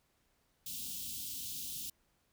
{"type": "band-stop noise", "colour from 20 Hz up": "white", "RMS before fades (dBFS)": -42, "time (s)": [0.66, 1.9], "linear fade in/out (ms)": 5, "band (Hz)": [290, 2900], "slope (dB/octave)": 48, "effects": ["pink hiss -75 dBFS RMS until 2.32 s"]}